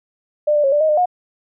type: tone with pitch steps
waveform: sine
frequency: 598 / 591 / 546 / 589 / 627 / 605 / 720 Hz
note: D5 / D5 / C#5 / D5 / D#5 / D#5 / F#5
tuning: +31 / +11 / -26 / +5 / +13 / -49 / -47 cents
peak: -12 dBFS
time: 0.47-1.058 s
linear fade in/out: 10 ms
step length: 84 ms
effects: none